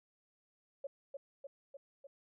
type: tone with echo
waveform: sine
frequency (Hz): 554.4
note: C#5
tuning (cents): 0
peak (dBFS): -38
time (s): 0.84-0.87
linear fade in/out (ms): 5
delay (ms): 300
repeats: 4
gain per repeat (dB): -3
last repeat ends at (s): 2.07
effects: none